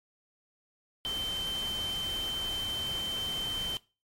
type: tone in noise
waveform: sine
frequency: 3100 Hz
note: G7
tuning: 20 cents flat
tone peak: -31 dBFS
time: 1.05-3.77 s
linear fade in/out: 0 ms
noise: pink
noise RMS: -41 dBFS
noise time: 1.05-3.77 s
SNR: +7 dB
effects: noise-tail reverb RT60 0.3 s tail -20 dB re dry + MP3 64 kbps